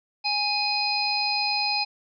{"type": "harmonic tone", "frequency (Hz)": 830.6, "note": "G#5", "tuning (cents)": 0, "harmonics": [1, 3, 5, 6], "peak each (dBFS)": [-28, -28, -28, -28], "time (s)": [0.24, 1.85], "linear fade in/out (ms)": 20, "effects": []}